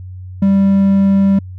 triangle tone, 196 Hz, G3, in tune, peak -6 dBFS, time 0.42-1.39 s, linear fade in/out 5 ms, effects added 92 Hz sine -27 dBFS peak until 1.58 s

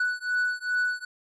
triangle beating tone pair, 1480 / 1482.5 Hz, F#6 / F#6, 0 / +3 cents, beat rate 2.5 Hz, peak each -26 dBFS, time 0-1.05 s, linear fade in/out 5 ms, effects resampled to 22050 Hz

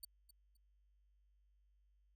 10% pulse tone with echo, 4514 Hz, C#8, 31 cents sharp, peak -39 dBFS, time 0.03-0.05 s, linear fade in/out 5 ms, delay 260 ms, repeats 2, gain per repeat -14 dB, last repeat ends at 0.57 s, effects added 50 Hz sine -70 dBFS peak until 2.15 s

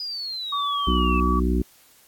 sine exponential sweep, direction down, 4978 to 2600 Hz, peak -28 dBFS, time 0-1.2 s, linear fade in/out 2 ms
sine tone, 1143 Hz, D6, 47 cents flat, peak -23 dBFS, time 0.52-1.4 s, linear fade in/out 10 ms
harmonic tone, 61.74 Hz, B1, in tune, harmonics 1 / 3 / 4 / 5 / 6, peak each -21 / -26 / -27 / -28 / -29 dBFS, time 0.87-1.62 s, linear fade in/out 5 ms
effects white hiss -55 dBFS RMS until 2.07 s + AAC 64 kbps

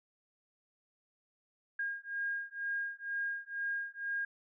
sine beating tone pair, 1621 / 1623.1 Hz, G#6 / G#6, -42 / -40 cents, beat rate 2.1 Hz, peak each -38 / -38 dBFS, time 1.79-4.25 s, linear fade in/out 5 ms, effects none

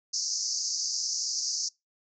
pink band-pass noise, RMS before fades -31 dBFS, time 0.13-1.69 s, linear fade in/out 10 ms, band 4700 to 6700 Hz, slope 96 dB/octave, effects noise-tail reverb RT60 0.2 s tail -24 dB re dry

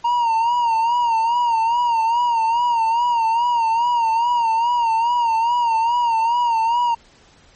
triangle tone with vibrato, 932.3 Hz, A#5, in tune, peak -13 dBFS, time 0.04-6.95 s, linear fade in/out 10 ms, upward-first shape sine, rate 2.4 Hz, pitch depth 71 cents each way, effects pink hiss -51 dBFS RMS until 7.55 s + MP3 32 kbps

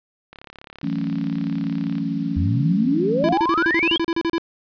click train, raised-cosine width 0.3 ms, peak -23 dBFS, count 59, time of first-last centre 0.33-1.982 s, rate 35.1 Hz
sine chord, F# minor seventh, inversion third, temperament equal, 164.81 / 185 / 220 / 277.2 Hz, E3 / F#3 / A3 / C#4, 0 / 0 / 0 / 0 cents, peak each -27 / -29 / -27 / -25 dBFS, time 0.83-3.34 s, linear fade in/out 5 ms
sine exponential sweep, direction up, 77.5 to 3342 Hz, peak -18 dBFS, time 2.36-3.98 s, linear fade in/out 10 ms
square tone bursts, 333.6 Hz, E4, 21 cents sharp, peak -19 dBFS, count 14, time 3.24-4.381 s, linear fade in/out 0 ms, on 49 ms, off 35 ms
effects resampled to 11025 Hz + 8-bit

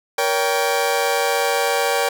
sawtooth chord, G diminished, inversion first, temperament just, 470.4 / 564.5 / 784 Hz, Bb4 / Db5 / G5, +16 / +31 / 0 cents, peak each -18 dBFS, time 0.18-2.09 s, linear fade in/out 5 ms, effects none

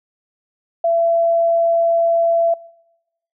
sine tone, 672 Hz, E5, 33 cents sharp, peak -13 dBFS, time 0.84-2.54 s, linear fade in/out 5 ms, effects noise-tail reverb RT60 1.0 s tail -24 dB re dry

